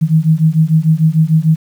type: beating tone pair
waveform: sine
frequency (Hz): 155.56 / 162.26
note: D#3 / E3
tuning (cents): 0 / -27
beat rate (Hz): 6.7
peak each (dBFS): -11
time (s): 0.01-1.56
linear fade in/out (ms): 20
effects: 7-bit